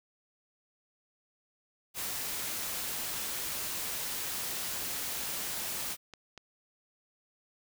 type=noise; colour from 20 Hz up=white; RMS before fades=-36 dBFS; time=1.94-5.97 s; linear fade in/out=50 ms
type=clicks; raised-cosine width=0.2 ms; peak=-29 dBFS; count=3; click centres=5.803 / 6.137 / 6.377 s
effects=none